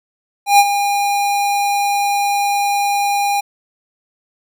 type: tone with ADSR envelope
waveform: square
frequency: 809 Hz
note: G#5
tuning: 46 cents flat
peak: -5 dBFS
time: 0.46-3.41 s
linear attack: 130 ms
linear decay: 46 ms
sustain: -10 dB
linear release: 13 ms
effects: none